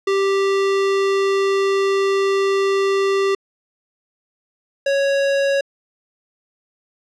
square tone pair in turn, 392 / 554.4 Hz, G4 / C#5, 0 / 0 cents, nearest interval tritone, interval 600 cents, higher second, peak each -16 / -16 dBFS, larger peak neither, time 0.07-3.35 / 4.86-5.61 s, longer first, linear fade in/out 5 ms, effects low-pass 5000 Hz 12 dB/octave

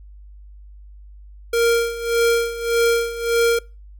square tone with tremolo, 466.2 Hz, A#4, in tune, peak -14 dBFS, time 1.53-3.59 s, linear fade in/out 5 ms, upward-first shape sine, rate 1.7 Hz, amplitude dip 80%, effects noise-tail reverb RT60 0.3 s tail -24 dB re dry + added 50 Hz sine -39 dBFS peak until 3.99 s

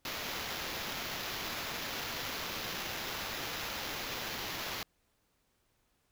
white noise with sample-and-hold, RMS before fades -39 dBFS, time 0.05-4.83 s, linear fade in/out 2 ms, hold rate 8820 Hz, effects pink hiss -75 dBFS RMS until 6.11 s

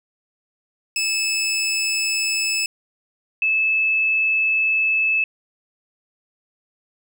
20% pulse / sine tone pair in turn, 2611 / 2611 Hz, E7 / E7, -17 / -17 cents, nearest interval unison, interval 0 cents, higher neither, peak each -15 / -16 dBFS, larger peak first, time 0.96-2.66 / 3.42-5.24 s, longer second, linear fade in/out 2 ms, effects none

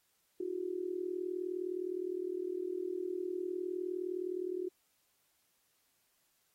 sine tone with amplitude modulation, 363 Hz, F#4, 33 cents flat, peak -31 dBFS, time 0.4-4.69 s, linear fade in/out 5 ms, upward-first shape sine, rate 39.6 Hz, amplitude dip 85%, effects white hiss -75 dBFS RMS until 6.54 s + AAC 48 kbps

